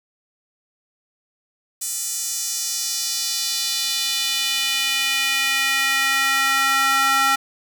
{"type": "tone with high-pass filter sweep", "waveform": "square", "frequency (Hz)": 270.9, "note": "C#4", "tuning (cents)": -40, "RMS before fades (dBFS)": -21, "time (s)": [1.81, 7.36], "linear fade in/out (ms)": 10, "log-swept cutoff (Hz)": [7700, 1200], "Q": 1.9, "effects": []}